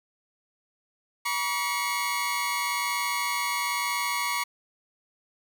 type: tone cluster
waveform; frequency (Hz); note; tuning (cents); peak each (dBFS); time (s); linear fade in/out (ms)
sawtooth; 962 / 1139 / 2177; B5 / C#6 / C#7; -46 / +47 / -32; -27; 1.25-4.44; 10
effects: none